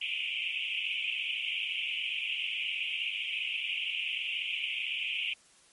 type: band-pass noise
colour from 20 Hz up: white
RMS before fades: -34 dBFS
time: 0.01-5.34 s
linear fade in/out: 10 ms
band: 2300 to 3100 Hz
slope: 96 dB/octave
effects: white hiss -61 dBFS RMS until 5.72 s + MP3 48 kbps